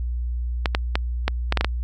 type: clicks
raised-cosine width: 0.3 ms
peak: -4 dBFS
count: 8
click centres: 0.658 / 0.749 / 0.955 / 1.28 / 1.524 / 1.573 / 1.61 / 1.646 s
effects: added 60 Hz sine -23 dBFS peak until 1.83 s